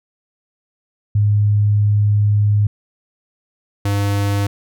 sine / square tone pair in turn, 103.83 / 100.82 Hz, G#2 / G2, 0 / +49 cents, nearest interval minor second, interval 51 cents, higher first, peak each -11 / -16 dBFS, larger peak first, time 1.15-2.67 / 3.85-4.47 s, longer first, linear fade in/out 5 ms, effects none

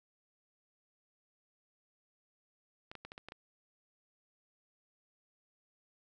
clicks, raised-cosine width 0.3 ms, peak -30 dBFS, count 7, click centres 2.915 / 2.953 / 3.05 / 3.119 / 3.179 / 3.286 / 3.321 s, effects none

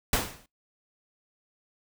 pink noise with exponential decay, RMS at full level -22 dBFS, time 0.13-0.46 s, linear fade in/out 2 ms, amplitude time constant 71 ms, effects noise-tail reverb RT60 0.2 s tail -24 dB re dry

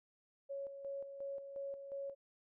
sine tone with tremolo, 554.4 Hz, C#5, in tune, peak -40 dBFS, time 0.49-2.15 s, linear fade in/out 20 ms, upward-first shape square, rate 2.8 Hz, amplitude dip 55%, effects none

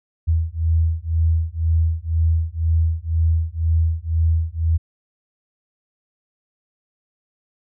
sine beating tone pair, 80.6 / 82.6 Hz, E2 / E2, -38 / +4 cents, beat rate 2 Hz, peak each -19 dBFS, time 0.27-4.78 s, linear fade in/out 20 ms, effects none

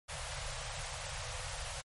pink band-stop noise, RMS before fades -41 dBFS, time 0.08-1.82 s, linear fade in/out 20 ms, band 150 to 490 Hz, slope 96 dB/octave, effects MP3 48 kbps

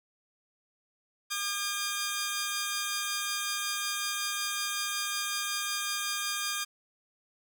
10% pulse tone pair together, 1209.9 / 1615 Hz, D#6 / G#6, -49 / -49 cents, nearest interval perfect fourth, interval 500 cents, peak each -25 dBFS, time 1.3-6.65 s, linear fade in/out 20 ms, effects none

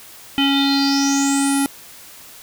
square tone with low-pass filter sweep, 277.2 Hz, C#4, in tune, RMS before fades -17 dBFS, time 0.38-1.66 s, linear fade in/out 0 ms, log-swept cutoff 2900 to 11000 Hz, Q 9, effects white hiss -41 dBFS RMS until 2.42 s

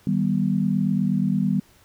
sine chord, Eb augmented, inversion none, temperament just, 155.56 / 194.45 / 243.1 Hz, Eb3 / G3 / B3, 0 / -14 / -27 cents, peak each -25 / -21 / -25 dBFS, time 0.07-1.6 s, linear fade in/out 2 ms, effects pink hiss -56 dBFS RMS until 1.84 s

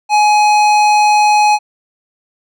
triangle tone with hard clipping, 840 Hz, G#5, 19 cents sharp, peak -9 dBFS, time 0.09-1.59 s, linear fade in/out 50 ms, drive 18 dB, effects none

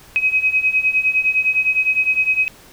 sine beating tone pair, 2528 / 2537.8 Hz, D#7 / D#7, +27 / +34 cents, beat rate 9.8 Hz, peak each -19 / -16 dBFS, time 0.16-2.48 s, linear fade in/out 0 ms, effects pink hiss -45 dBFS RMS until 2.72 s

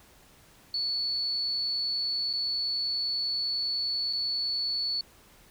sine tone with dropouts, 4435 Hz, C#8, in tune, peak -27 dBFS, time 0.74-5.01 s, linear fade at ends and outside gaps 2 ms, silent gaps 2.33-2.335 / 4.128-4.132 s, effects pink hiss -57 dBFS RMS until 5.5 s

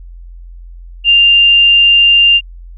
sine tone, 2794 Hz, F7, in tune, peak -4 dBFS, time 1.04-2.41 s, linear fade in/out 50 ms, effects added 43 Hz sine -29 dBFS peak until 2.77 s

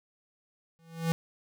square tone with exponential growth, 164.81 Hz, E3, in tune, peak -23 dBFS, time 0.79-1.12 s, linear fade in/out 0 ms, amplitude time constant 70 ms, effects none

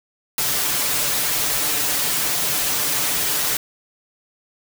white noise with comb filter, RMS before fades -21 dBFS, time 0.38-3.57 s, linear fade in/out 2 ms, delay 6.8 ms, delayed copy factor +0.65, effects none

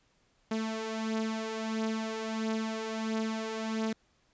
sawtooth beating tone pair, 220 / 221.5 Hz, A3 / A3, 0 / +12 cents, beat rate 1.5 Hz, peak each -33 / -29 dBFS, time 0.51-3.93 s, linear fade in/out 5 ms, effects pink hiss -70 dBFS RMS until 4.33 s + resampled to 16000 Hz

